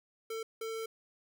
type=tone bursts at uneven times; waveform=square; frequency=447.8 Hz; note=A4; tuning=30 cents sharp; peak=-37 dBFS; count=2; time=0.3-0.43 / 0.61-0.86 s; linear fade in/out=5 ms; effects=none